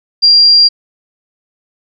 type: tone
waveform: sine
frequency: 4766 Hz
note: D8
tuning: 25 cents sharp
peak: -3 dBFS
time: 0.22-0.69 s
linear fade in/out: 20 ms
effects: none